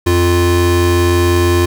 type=tone pair together; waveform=square; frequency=87.78 / 349.2 Hz; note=F2 / F4; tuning=+9 / 0 cents; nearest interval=2 octaves; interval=2391 cents; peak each=-13 dBFS; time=0.06-1.66 s; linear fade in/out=10 ms; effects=none